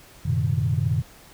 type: tone cluster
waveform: sine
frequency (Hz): 93.4 / 114.1 / 128.9 / 153.2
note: F#2 / A#2 / C3 / D#3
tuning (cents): +17 / -37 / -26 / -27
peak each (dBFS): -25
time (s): 0.25-1.02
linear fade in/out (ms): 10
effects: tanh soft clip ceiling -10 dBFS + pink hiss -49 dBFS RMS until 1.33 s